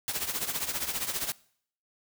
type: noise with tremolo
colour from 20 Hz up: white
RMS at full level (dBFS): -29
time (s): 0.08-1.32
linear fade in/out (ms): 0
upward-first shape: triangle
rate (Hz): 15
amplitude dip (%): 80
effects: noise-tail reverb RT60 0.6 s tail -22 dB re dry